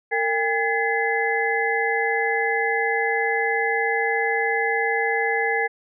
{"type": "tone cluster", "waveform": "sine", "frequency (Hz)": [456.6, 802, 1703, 2040], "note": ["A#4", "G5", "G#6", "C7"], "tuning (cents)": [-36, 39, 43, -44], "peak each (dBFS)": -25, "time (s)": [0.11, 5.68], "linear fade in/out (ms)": 20, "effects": []}